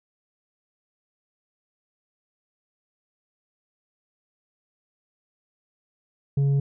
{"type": "tone with tanh clipping", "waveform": "sine", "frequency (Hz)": 139.6, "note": "C#3", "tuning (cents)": 13, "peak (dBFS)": -19, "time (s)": [6.37, 6.6], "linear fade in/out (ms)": 5, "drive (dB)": 4, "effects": []}